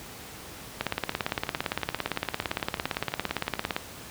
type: two click trains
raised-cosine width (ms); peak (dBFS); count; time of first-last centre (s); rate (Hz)
0.3; -10 / -23; 53 / 30; 0.81-3.765 / 1.12-3.642; 17.6 / 11.5
effects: pink hiss -43 dBFS RMS until 4.1 s + high-pass 60 Hz 12 dB/octave